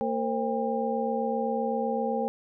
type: tone cluster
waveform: sine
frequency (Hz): 228.3 / 459.2 / 527 / 801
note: A#3 / A#4 / C5 / G5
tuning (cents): -36 / -26 / +12 / +37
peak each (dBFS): -31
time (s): 0.01-2.28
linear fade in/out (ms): 0
effects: none